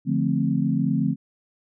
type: chord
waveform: sine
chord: D minor seventh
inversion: none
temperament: equal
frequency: 146.83 / 174.61 / 220 / 261.6 Hz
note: D3 / F3 / A3 / C4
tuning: 0 / 0 / 0 / 0 cents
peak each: -25 dBFS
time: 0.05-1.16 s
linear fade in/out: 50 ms
effects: none